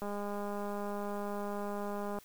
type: click train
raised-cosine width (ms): 1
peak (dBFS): -26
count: 443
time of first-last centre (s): 0.02-2.187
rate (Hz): 204
effects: white hiss -59 dBFS RMS until 2.24 s